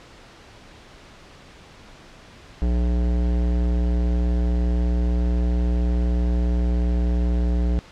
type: tone with hard clipping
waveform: sine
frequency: 59.9 Hz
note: A#1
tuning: 48 cents sharp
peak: -20 dBFS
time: 2.62-7.79 s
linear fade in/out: 0 ms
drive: 16 dB
effects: pink hiss -46 dBFS RMS until 7.91 s + low-pass 5000 Hz 12 dB/octave